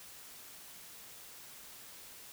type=silence; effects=white hiss -52 dBFS RMS until 2.32 s